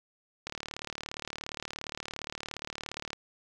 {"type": "click train", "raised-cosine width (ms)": 0.2, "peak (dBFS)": -19, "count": 100, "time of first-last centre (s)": [0.47, 3.131], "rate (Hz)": 37.2, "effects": []}